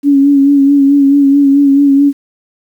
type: tone with vibrato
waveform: sine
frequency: 280 Hz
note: C#4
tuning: 18 cents sharp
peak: -4 dBFS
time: 0.03-2.13 s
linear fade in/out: 50 ms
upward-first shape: sine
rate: 4.6 Hz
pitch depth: 36 cents each way
effects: 7-bit